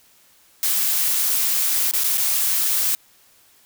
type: noise with dropouts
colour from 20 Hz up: blue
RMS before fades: -20 dBFS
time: 0.63-2.95 s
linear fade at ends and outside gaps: 0 ms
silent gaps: 1.912-1.936 / 2.036-2.042 / 2.173-2.18 s
effects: white hiss -55 dBFS RMS until 3.65 s